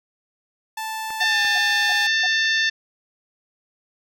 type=tone with pitch glide; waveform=sawtooth; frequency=880 to 825.8 Hz; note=A5 to G#5; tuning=0 to -10 cents; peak=-23 dBFS; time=0.77-2.07 s; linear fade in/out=5 ms; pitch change=-110 cents; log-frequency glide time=1.17-1.41 s
type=clicks; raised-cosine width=0.5 ms; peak=-23 dBFS; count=2; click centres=1.105 / 1.449 s
type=harmonic tone; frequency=892 Hz; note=A5; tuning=23 cents sharp; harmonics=2 / 3 / 4 / 5 / 6 / 7; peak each=-19 / -28 / -25 / -29 / -32 / -36 dBFS; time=1.2-2.7 s; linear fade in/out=10 ms
type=tone bursts; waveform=sine; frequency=740 Hz; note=F#5; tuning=in tune; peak=-27 dBFS; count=4; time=1.21-2.264 s; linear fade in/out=2 ms; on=31 ms; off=310 ms
effects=none